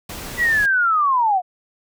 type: noise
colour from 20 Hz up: pink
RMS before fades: -32 dBFS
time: 0.09-0.66 s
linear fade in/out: 5 ms
type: linear sweep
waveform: sine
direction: down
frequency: 1975.5 to 698.5 Hz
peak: -14 dBFS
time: 0.37-1.42 s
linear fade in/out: 50 ms
effects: none